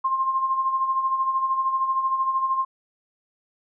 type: tone with tremolo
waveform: sine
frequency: 1059 Hz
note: C6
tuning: 21 cents sharp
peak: -18 dBFS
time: 0.04-2.65 s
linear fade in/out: 10 ms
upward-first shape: sine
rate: 13 Hz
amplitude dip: 55%
effects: none